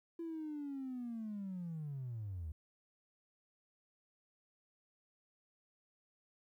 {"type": "linear sweep", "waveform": "triangle", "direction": "down", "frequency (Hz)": [338.1, 73.42], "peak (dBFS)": -37, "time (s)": [0.19, 2.52], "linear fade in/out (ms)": 5, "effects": ["tanh soft clip ceiling -37 dBFS", "13-bit"]}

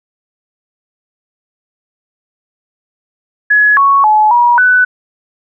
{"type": "tone with pitch steps", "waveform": "sine", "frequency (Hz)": [1689, 1110, 855, 960, 1495], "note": ["G#6", "C#6", "A5", "B5", "F#6"], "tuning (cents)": [29, 2, -50, -49, 17], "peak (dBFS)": -5, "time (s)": [3.5, 4.85], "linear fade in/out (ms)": 10, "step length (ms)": 270, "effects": []}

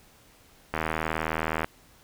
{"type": "click train", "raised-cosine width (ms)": 0.5, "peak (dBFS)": -12, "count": 73, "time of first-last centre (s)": [0.74, 1.645], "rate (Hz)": 79.6, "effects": ["pink hiss -57 dBFS RMS until 2.03 s"]}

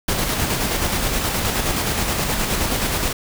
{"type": "noise with tremolo", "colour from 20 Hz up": "pink", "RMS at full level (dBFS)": -20, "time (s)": [0.08, 3.13], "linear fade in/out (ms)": 5, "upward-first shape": "square", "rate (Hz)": 9.5, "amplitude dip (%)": 30, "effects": []}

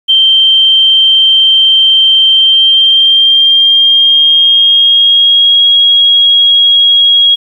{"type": "tone with pitch glide", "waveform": "sine", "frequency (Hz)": [3136, 3296], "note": ["G7", "G#7"], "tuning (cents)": [0, -14], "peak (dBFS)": -3, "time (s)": [0.08, 7.36], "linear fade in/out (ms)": 20, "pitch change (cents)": 86, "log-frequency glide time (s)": [2.34, 5.65], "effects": ["7-bit"]}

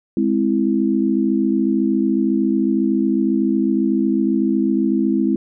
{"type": "chord", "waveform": "sine", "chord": "Ab augmented", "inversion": "none", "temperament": "equal", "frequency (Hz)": [207.7, 261.6, 329.6], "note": ["Ab3", "C4", "E4"], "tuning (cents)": [0, 0, 0], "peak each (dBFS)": -19, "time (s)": [0.17, 5.36], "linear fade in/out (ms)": 2, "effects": []}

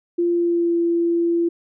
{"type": "tone with pitch glide", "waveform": "sine", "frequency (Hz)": [345.5, 339.8], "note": ["F4", "F4"], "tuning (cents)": [-19, -47], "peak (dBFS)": -16, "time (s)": [0.18, 1.49], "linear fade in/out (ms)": 10, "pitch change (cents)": -28, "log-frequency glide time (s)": [0.31, 0.77], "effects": []}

